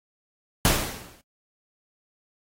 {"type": "noise with exponential decay", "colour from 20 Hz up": "pink", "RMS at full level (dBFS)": -17, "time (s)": [0.65, 1.21], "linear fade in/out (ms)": 1, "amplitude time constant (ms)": 120, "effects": ["AAC 48 kbps"]}